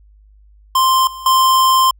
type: tone with level steps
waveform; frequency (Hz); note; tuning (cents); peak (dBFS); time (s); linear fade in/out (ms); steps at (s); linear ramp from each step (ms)
square; 1046.5; C6; 0; -11 / -29 / -10; 0.75-1.91; 5; 1.07 / 1.26; 2
effects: added 51 Hz sine -44 dBFS peak until 1.99 s